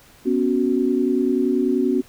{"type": "chord", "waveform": "sine", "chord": "B suspended second", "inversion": "none", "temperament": "equal", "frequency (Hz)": [246.9, 277.2, 370], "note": ["B3", "C#4", "F#4"], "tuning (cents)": [0, 0, 0], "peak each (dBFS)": -21, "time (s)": [0.25, 2.02], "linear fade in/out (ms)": 20, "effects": ["pink hiss -50 dBFS RMS until 2.08 s"]}